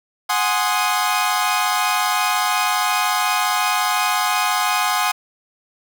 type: chord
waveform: sawtooth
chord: Ab dominant seventh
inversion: third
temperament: equal with one note detuned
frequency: 736.2 / 830.6 / 1046.5 / 1244.5 Hz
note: Gb5 / Ab5 / C6 / Eb6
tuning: -9 / 0 / 0 / 0 cents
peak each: -19 dBFS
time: 0.29-5.12 s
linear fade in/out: 10 ms
effects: none